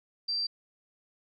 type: tone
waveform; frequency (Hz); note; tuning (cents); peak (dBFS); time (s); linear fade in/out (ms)
sine; 4699; D8; 0; -28; 0.28-0.47; 10
effects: none